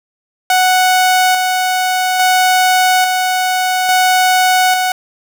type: tone with tremolo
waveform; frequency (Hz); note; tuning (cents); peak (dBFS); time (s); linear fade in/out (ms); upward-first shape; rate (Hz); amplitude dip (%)
sawtooth; 740; F#5; 0; -5; 0.5-4.92; 2; square; 0.59; 35
effects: none